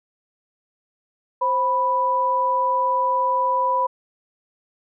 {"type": "tone pair together", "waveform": "sine", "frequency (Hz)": [525.8, 987.8], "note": ["C5", "B5"], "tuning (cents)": [8, 0], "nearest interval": "major seventh", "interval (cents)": 1092, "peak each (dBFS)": [-25, -18], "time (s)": [1.41, 3.87], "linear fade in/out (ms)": 10, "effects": []}